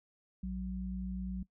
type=tone pair together; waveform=sine; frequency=58.51 / 186.9 Hz; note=A#1 / F#3; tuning=+7 / +18 cents; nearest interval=octave + minor sixth; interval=2011 cents; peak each=-40 / -37 dBFS; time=0.43-1.43 s; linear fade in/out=5 ms; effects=noise-tail reverb RT60 0.1 s tail -19 dB re dry